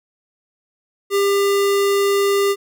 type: tone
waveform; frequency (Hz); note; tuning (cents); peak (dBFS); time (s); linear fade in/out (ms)
square; 399.4; G4; +32; -15; 1.1-2.56; 50
effects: none